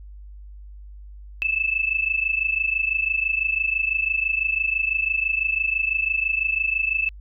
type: tone pair together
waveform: sine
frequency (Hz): 2611 / 2637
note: E7 / E7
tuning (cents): -17 / 0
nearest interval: unison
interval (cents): 17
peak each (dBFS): -23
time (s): 1.42-7.09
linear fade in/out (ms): 0
effects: added 50 Hz sine -38 dBFS peak until 7.2 s